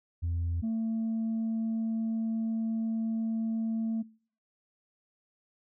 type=tone pair in turn; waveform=sine; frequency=85 / 224.3 Hz; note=F2 / A3; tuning=-46 / +34 cents; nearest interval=octave + perfect fourth; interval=1680 cents; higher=second; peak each=-26 dBFS; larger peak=neither; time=0.22-0.62 / 0.62-4.03 s; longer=second; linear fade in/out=20 ms; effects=noise-tail reverb RT60 0.5 s tail -24 dB re dry + tanh soft clip ceiling -26 dBFS